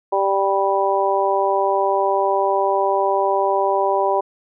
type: harmonic tone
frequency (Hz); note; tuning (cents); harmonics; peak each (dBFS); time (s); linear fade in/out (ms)
196; G3; 0; 2 / 3 / 4 / 5; -21 / -21 / -21 / -21; 0.12-4.21; 10
effects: none